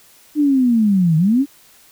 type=linear two-way sweep; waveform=sine; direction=down then up; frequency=304.7 to 153 to 293.5 Hz; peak=-11 dBFS; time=0.35-1.46 s; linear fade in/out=50 ms; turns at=1.17 s; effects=white hiss -49 dBFS RMS until 1.91 s